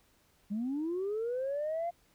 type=linear sweep; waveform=sine; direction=up; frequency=196 to 700 Hz; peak=-30 dBFS; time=0.5-1.91 s; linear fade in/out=20 ms; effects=tanh soft clip ceiling -28 dBFS + pink hiss -68 dBFS RMS until 2.14 s